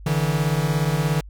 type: beating tone pair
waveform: 45% pulse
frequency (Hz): 144.1 / 161.1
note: D3 / E3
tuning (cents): -33 / -39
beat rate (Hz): 17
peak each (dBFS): -22 / -22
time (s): 0.06-1.21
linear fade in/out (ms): 5
effects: added 50 Hz sine -37 dBFS peak until 1.29 s